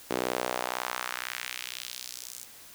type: tone with high-pass filter sweep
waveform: sawtooth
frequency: 62 Hz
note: B1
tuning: 7 cents sharp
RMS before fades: -35 dBFS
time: 0.1-2.45 s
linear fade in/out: 10 ms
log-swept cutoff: 350 to 7700 Hz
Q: 1.4
effects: white hiss -50 dBFS RMS until 2.74 s